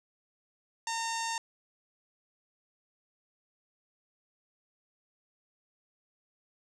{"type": "tone with low-pass filter", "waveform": "sawtooth", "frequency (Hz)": 913, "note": "A#5", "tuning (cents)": -36, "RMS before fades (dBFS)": -34, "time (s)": [0.87, 1.38], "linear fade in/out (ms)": 2, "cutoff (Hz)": 7000, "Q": 3, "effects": []}